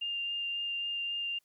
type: tone with vibrato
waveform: sine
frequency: 2800 Hz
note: F7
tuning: 4 cents sharp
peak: -32 dBFS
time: 0.01-1.39 s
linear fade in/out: 10 ms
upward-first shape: sine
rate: 3.7 Hz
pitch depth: 8 cents each way
effects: white hiss -75 dBFS RMS until 1.44 s